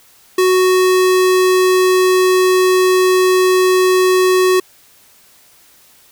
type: tone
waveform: square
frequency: 370 Hz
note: F#4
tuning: in tune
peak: -10 dBFS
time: 0.38-4.6 s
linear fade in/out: 5 ms
effects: white hiss -48 dBFS RMS until 6.11 s